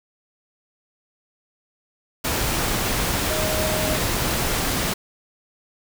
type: tone in noise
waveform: sine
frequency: 623 Hz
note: D#5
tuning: 2 cents sharp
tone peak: -26 dBFS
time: 3.3-3.97 s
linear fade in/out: 10 ms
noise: pink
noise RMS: -23 dBFS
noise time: 2.24-4.94 s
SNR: -6 dB
effects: none